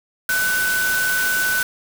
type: tone in noise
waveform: sine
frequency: 1500 Hz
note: F#6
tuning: 23 cents sharp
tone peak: -18 dBFS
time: 0.29-1.63 s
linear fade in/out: 2 ms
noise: white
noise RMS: -25 dBFS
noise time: 0.29-1.63 s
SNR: +4 dB
effects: none